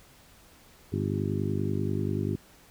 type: harmonic tone with a mistuned harmonic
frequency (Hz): 50.3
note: G1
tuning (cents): +45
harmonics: 2 / 3 / 4 / 5 / 6 / 7 / 8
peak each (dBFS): -31 / -33 / -34 / -35 / -36 / -36 / -37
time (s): 0.92-2.36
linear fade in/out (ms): 10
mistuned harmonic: 8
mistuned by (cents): -26
effects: pink hiss -56 dBFS RMS until 2.7 s